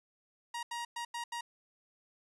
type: tone bursts at uneven times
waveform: sawtooth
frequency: 945 Hz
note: A#5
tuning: 23 cents sharp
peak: -33 dBFS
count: 5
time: 0.54-0.63 / 0.71-0.85 / 0.96-1.05 / 1.14-1.24 / 1.32-1.41 s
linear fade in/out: 5 ms
effects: resampled to 24000 Hz